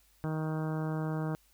harmonic tone, 156.9 Hz, D#3, 15 cents sharp, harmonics 1 / 2 / 3 / 4 / 5 / 6 / 7 / 8 / 9 / 10, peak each -32 / -38 / -42 / -44 / -46 / -48 / -49 / -50 / -51 / -52 dBFS, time 0.24-1.35 s, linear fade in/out 0 ms, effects added 50 Hz sine -67 dBFS peak until 1.53 s + white hiss -67 dBFS RMS until 1.53 s

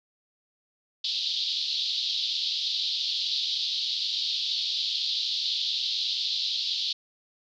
pink band-pass noise, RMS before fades -29 dBFS, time 1.04-6.93 s, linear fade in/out 5 ms, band 3400 to 4600 Hz, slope 48 dB/octave, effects none

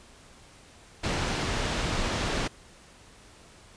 pink low-pass noise, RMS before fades -29 dBFS, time 1.03-2.48 s, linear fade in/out 10 ms, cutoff 5400 Hz, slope 12 dB/octave, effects pink hiss -53 dBFS RMS until 3.76 s + resampled to 22050 Hz

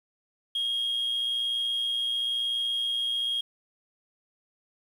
sine tone with amplitude modulation, 3262 Hz, G#7, 32 cents flat, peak -22 dBFS, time 0.55-3.41 s, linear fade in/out 5 ms, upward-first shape sine, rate 121 Hz, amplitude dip 45%, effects tanh soft clip ceiling -23 dBFS + 9-bit

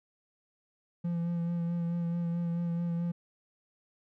triangle tone with vibrato, 170.7 Hz, F3, 39 cents flat, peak -27 dBFS, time 1.04-3.12 s, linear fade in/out 10 ms, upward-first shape sine, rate 4.6 Hz, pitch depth 21 cents each way, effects none

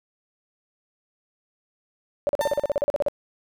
sine tone bursts, 576 Hz, D5, 34 cents flat, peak -18 dBFS, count 14, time 2.27-3.084 s, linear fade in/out 0 ms, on 21 ms, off 40 ms
35% pulse tone with exponential decay, 898 Hz, A5, 35 cents sharp, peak -22 dBFS, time 2.41-2.81 s, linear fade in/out 0 ms, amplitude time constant 86 ms
effects none

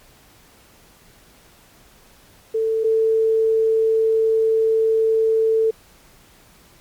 sine tone pair in turn, 444.7 / 444.7 Hz, A4 / A4, +18 / +18 cents, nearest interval unison, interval 0 cents, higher neither, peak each -17 / -14 dBFS, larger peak second, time 2.54-2.84 / 2.84-5.71 s, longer second, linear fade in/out 10 ms, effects pink hiss -51 dBFS RMS until 6.8 s + MP3 96 kbps

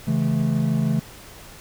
triangle chord, A major, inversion first, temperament equal with one note detuned, 138.59 / 164.81 / 217.1 Hz, C#3 / E3 / A3, 0 / 0 / -23 cents, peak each -21 dBFS, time 0.07-1 s, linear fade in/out 10 ms, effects pink hiss -43 dBFS RMS until 1.6 s

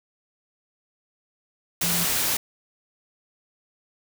sine tone in noise, 171.7 Hz, F3, 29 cents flat, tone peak -29 dBFS, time 1.83-2.05 s, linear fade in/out 5 ms, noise white, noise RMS -24 dBFS, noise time 1.81-2.37 s, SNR -8 dB, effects none

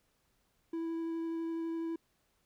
triangle tone with vibrato, 329.6 Hz, E4, in tune, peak -32 dBFS, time 0.73-1.96 s, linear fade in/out 5 ms, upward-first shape sine, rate 12 Hz, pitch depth 8 cents each way, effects pink hiss -75 dBFS RMS until 2.45 s

